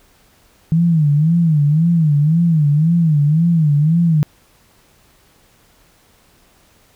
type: tone with vibrato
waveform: sine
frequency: 157.4 Hz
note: D#3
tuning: 20 cents sharp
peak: -10 dBFS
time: 0.72-4.23 s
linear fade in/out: 0 ms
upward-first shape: sine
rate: 1.9 Hz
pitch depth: 150 cents each way
effects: pink hiss -53 dBFS RMS until 6.95 s